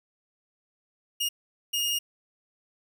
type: tone bursts at uneven times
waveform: sawtooth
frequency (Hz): 2848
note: F7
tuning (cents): +33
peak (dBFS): -22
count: 2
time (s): 1.2-1.29 / 1.73-1.99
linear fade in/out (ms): 10
effects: none